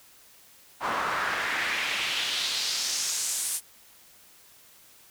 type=noise with band-pass filter sweep; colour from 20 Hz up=pink; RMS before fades=-29 dBFS; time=0.8-3.61 s; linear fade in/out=50 ms; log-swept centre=1000 to 9900 Hz; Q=2; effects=white hiss -55 dBFS RMS until 5.1 s